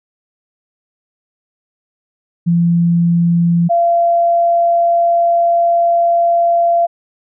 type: tone pair in turn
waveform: sine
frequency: 170.7 / 684.6 Hz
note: F3 / F5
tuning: -39 / -35 cents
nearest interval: 2 octaves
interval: 2404 cents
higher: second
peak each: -9 dBFS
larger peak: neither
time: 2.46-3.69 / 3.69-6.87 s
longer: second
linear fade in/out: 20 ms
effects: none